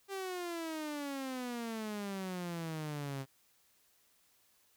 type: exponential sweep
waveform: sawtooth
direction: down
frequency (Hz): 396.8 to 132.7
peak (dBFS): -34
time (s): 0.08-3.26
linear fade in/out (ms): 50
effects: white hiss -70 dBFS RMS until 4.76 s